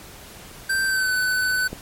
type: tone with pitch glide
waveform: square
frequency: 1564 to 1506.4 Hz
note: G6 to F#6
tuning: -4 to +31 cents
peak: -20 dBFS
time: 0.69-1.68 s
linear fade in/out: 10 ms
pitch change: -65 cents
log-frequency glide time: 0.85-1.12 s
type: click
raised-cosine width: 2 ms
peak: -17 dBFS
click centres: 1.73 s
effects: pink hiss -42 dBFS RMS until 1.81 s + MP3 64 kbps